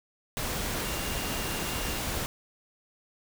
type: tone in noise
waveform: sine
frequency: 2794 Hz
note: F7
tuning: in tune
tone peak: -42 dBFS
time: 0.85-1.99 s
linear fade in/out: 0 ms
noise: pink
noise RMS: -32 dBFS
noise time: 0.37-2.26 s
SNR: -13 dB
effects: none